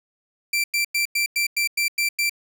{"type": "tone bursts", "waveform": "sawtooth", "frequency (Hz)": 2349, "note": "D7", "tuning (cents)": 0, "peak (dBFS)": -16, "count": 9, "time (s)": [0.53, 2.296], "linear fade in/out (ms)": 5, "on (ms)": 110, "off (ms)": 97, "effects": []}